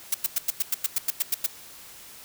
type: noise bursts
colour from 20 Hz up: blue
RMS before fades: -23 dBFS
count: 12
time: 0.12-1.464 s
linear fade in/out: 5 ms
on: 24 ms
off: 96 ms
effects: white hiss -46 dBFS RMS until 2.24 s